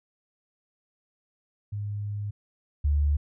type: tone pair in turn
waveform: sine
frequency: 103.1 / 72.9 Hz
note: G#2 / D2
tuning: -12 / -12 cents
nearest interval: tritone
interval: 600 cents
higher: first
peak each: -29 / -20 dBFS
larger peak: second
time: 1.72-2.31 / 2.84-3.17 s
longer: first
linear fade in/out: 10 ms
effects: none